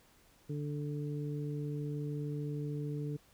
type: harmonic tone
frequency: 146.83 Hz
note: D3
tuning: in tune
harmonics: 1 / 2 / 3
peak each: -36 / -42 / -44 dBFS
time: 0.49-3.17 s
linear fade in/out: 10 ms
effects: pink hiss -65 dBFS RMS until 3.33 s